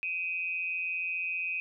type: tone with amplitude modulation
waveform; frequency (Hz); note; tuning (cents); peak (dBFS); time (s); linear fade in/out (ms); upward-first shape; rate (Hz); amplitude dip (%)
sine; 2512; D#7; +16; -27; 0.03-1.6; 0; sine; 175; 70
effects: none